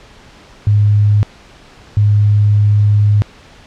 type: tone bursts at uneven times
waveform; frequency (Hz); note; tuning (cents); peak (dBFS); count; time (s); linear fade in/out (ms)
sine; 103.83; G#2; 0; -7; 2; 0.67-1.23 / 1.97-3.22; 0
effects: pink hiss -41 dBFS RMS until 3.66 s + low-pass 5000 Hz 12 dB/octave